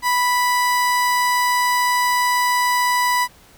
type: tone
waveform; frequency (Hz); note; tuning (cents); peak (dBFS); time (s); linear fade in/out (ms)
30% pulse; 987; B5; -1; -13; 0.02-3.28; 50
effects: pink hiss -49 dBFS RMS until 3.57 s